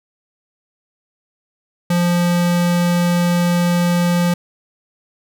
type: tone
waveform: square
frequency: 174.61 Hz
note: F3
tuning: in tune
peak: -14 dBFS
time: 1.9-4.34 s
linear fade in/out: 5 ms
effects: none